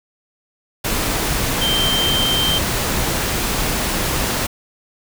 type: tone in noise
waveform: sine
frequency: 3136 Hz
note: G7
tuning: in tune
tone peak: -17 dBFS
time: 1.61-2.59 s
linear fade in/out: 10 ms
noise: pink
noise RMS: -20 dBFS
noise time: 0.84-4.47 s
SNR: 0 dB
effects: none